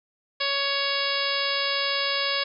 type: harmonic tone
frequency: 558 Hz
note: C#5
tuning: 11 cents sharp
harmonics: 1 / 2 / 3 / 4 / 5 / 6 / 7 / 8 / 9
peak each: -32 / -32 / -32 / -32 / -32 / -32 / -32 / -32 / -32 dBFS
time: 0.4-2.44 s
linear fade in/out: 10 ms
effects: none